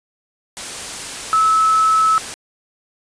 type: tone in noise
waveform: sine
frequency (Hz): 1300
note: E6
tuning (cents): -24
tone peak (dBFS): -11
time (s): 1.33-2.18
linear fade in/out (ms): 0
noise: white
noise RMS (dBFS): -28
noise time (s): 0.57-2.34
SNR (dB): +14
effects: resampled to 22050 Hz